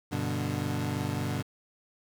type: chord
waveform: 25% pulse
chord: G major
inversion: none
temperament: equal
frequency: 98 / 123.47 / 146.83 Hz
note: G2 / B2 / D3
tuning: 0 / 0 / 0 cents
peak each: -30 dBFS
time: 0.11-1.43 s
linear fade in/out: 20 ms
effects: 9-bit